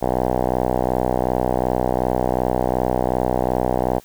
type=tone with low-pass filter; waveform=5% pulse; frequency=62.7 Hz; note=B1; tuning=27 cents sharp; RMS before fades=-20 dBFS; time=0.01-4 s; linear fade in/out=20 ms; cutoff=800 Hz; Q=2.1; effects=white hiss -50 dBFS RMS until 4.04 s